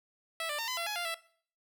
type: tone with pitch steps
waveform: 10% pulse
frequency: 656 / 592 / 912 / 1012 / 679 / 840 / 697 / 663 Hz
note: E5 / D5 / A#5 / B5 / F5 / G#5 / F5 / E5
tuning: -9 / +14 / -38 / +42 / -49 / +19 / -4 / +10 cents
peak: -25 dBFS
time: 0.4-1.144 s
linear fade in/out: 2 ms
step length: 93 ms
effects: noise-tail reverb RT60 0.5 s tail -18 dB re dry